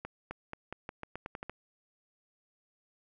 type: accelerating click train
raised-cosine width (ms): 0.5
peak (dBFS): -24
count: 11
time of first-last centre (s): 0.05-1.496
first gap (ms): 260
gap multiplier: 0.86
effects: none